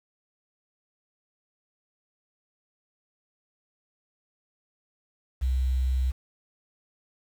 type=tone with quantisation; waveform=sine; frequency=64.5 Hz; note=C2; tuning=24 cents flat; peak=-22 dBFS; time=5.41-6.12 s; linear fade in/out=20 ms; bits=8; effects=none